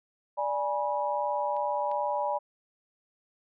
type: chord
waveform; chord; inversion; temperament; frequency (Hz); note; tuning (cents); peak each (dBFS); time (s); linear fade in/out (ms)
sine; G# diminished; second; equal with one note detuned; 587.3 / 830.6 / 971.9; D5 / G#5 / B5; 0 / 0 / -28; -31; 0.37-2.39; 20
type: clicks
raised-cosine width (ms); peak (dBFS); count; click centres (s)
0.3; -38 / -34; 2; 1.566 / 1.915
effects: none